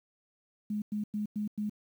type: tone bursts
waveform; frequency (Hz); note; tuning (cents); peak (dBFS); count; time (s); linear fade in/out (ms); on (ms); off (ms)
sine; 209.9; G#3; +19; -30; 5; 0.7-1.696; 5; 120; 99
effects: 10-bit